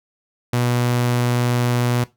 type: tone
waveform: sawtooth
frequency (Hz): 121.8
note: B2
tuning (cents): -24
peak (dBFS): -13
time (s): 0.53-2.04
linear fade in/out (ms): 5
effects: noise-tail reverb RT60 0.2 s tail -17 dB re dry